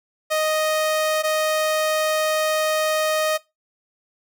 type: tone pair in turn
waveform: sawtooth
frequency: 622.3 / 622.3 Hz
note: D#5 / D#5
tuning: 0 / 0 cents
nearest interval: unison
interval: 0 cents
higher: neither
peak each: -15 / -15 dBFS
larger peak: neither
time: 0.3-1.23 / 1.23-3.38 s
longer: second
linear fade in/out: 20 ms
effects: noise-tail reverb RT60 0.2 s tail -19 dB re dry